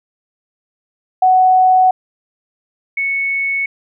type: tone pair in turn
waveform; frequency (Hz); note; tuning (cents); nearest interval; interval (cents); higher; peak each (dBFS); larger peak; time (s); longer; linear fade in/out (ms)
sine; 744 / 2211; F#5 / C#7; +9 / -5; octave + perfect fifth; 1886; second; -7 / -15; first; 1.22-1.91 / 2.97-3.66; neither; 5
effects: none